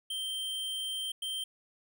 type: tone bursts at uneven times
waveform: square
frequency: 3138 Hz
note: G7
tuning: 1 cent sharp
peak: -34 dBFS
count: 2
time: 0.1-1.12 / 1.22-1.44 s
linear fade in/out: 5 ms
effects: none